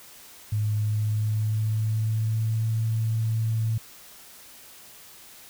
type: tone with pitch glide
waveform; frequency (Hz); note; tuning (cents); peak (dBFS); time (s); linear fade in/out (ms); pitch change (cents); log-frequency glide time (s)
sine; 106 to 111.79; G#2 to A2; +36 to +28; -22; 0.52-3.78; 5; +92; 0.71-2.7
effects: white hiss -48 dBFS RMS until 5.49 s